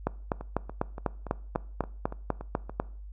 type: two click trains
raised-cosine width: 1 ms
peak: -12 / -24 dBFS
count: 12 / 9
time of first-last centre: 0.07-2.8 / 0.41-2.696 s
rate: 4.03 / 3.5 Hz
effects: noise-tail reverb RT60 0.5 s tail -21 dB re dry + added 50 Hz sine -40 dBFS peak until 3.12 s